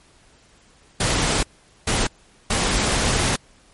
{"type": "noise bursts at uneven times", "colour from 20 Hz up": "pink", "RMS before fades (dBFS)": -20, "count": 3, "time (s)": [[1, 1.43], [1.87, 2.07], [2.5, 3.36]], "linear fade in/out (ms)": 5, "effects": ["pink hiss -54 dBFS RMS until 3.73 s", "MP3 48 kbps"]}